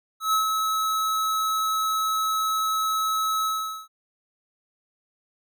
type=tone with ADSR envelope; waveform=square; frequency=1293 Hz; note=E6; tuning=34 cents flat; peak=-19 dBFS; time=0.2-3.88 s; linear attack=130 ms; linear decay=120 ms; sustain=-4 dB; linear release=430 ms; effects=none